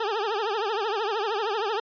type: tone with vibrato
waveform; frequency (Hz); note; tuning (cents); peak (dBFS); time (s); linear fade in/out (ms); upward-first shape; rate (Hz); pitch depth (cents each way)
20% pulse; 425.1; G#4; +40; -20; 0-1.8; 5; triangle; 13; 180
effects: resampled to 11025 Hz